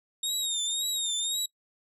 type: tone with vibrato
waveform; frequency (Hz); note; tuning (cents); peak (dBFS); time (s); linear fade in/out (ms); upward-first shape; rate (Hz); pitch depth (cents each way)
25% pulse; 3707; A#7; -10; -23; 0.23-1.46; 5; triangle; 1.9; 94
effects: noise-tail reverb RT60 0.1 s tail -24 dB re dry